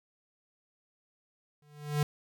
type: tone with exponential growth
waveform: square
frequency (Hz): 147.8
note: D3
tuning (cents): +11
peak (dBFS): -24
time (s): 1.62-2.03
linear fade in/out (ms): 2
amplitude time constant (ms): 87
effects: none